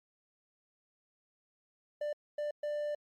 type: tone bursts at uneven times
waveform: triangle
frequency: 592 Hz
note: D5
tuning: 14 cents sharp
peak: -31 dBFS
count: 3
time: 2.01-2.13 / 2.38-2.51 / 2.63-2.95 s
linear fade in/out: 5 ms
effects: Opus 48 kbps